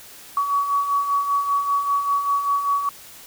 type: beating tone pair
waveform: sine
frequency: 1127 / 1132.1 Hz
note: C#6 / C#6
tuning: +28 / +36 cents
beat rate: 5.1 Hz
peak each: -27 / -19 dBFS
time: 0.37-2.89 s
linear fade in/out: 2 ms
effects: white hiss -43 dBFS RMS until 3.26 s